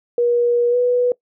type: tone with pitch glide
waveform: sine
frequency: 479.2 to 491.5 Hz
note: A#4 to B4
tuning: +48 to -8 cents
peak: -13 dBFS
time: 0.18-1.12 s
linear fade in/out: 2 ms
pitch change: +44 cents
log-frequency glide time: 0.7-0.76 s
effects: noise-tail reverb RT60 0.1 s tail -21 dB re dry